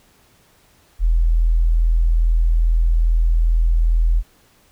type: tone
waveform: sine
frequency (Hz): 41.2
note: E1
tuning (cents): 0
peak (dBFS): -12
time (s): 0.99-4.23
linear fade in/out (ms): 50
effects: pink hiss -55 dBFS RMS until 4.71 s